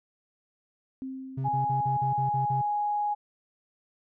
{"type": "tone with exponential decay", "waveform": "sine", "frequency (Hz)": 263.5, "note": "C4", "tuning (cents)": 12, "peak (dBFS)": -32, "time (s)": [1.02, 2.82], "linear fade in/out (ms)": 0, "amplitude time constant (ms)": 390}
{"type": "tone bursts", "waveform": "triangle", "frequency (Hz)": 133.5, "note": "C3", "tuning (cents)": 35, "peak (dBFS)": -26, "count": 8, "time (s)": [1.37, 2.617], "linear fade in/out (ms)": 10, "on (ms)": 120, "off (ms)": 41}
{"type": "tone", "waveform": "sine", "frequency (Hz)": 830.6, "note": "G#5", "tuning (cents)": 0, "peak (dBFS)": -25, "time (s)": [1.44, 3.15], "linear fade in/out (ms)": 20}
{"effects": []}